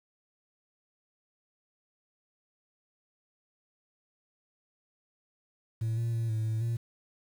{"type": "tone with pitch steps", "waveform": "sine", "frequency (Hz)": [112.3, 116.3, 114.6, 110.1, 110.8, 116.5], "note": ["A2", "A#2", "A#2", "A2", "A2", "A#2"], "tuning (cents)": [36, -4, -29, 2, 13, -1], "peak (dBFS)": -25, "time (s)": [5.81, 6.77], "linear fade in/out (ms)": 10, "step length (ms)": 160, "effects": ["tanh soft clip ceiling -27 dBFS", "9-bit"]}